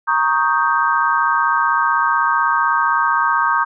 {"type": "chord", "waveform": "sine", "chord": "Eb dominant seventh", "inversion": "second", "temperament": "equal", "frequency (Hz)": [932.3, 1108.7, 1244.5, 1568], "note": ["Bb5", "Db6", "Eb6", "G6"], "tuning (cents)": [0, 0, 0, 0], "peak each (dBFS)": -19, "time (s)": [0.07, 3.65], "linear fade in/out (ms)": 20, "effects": []}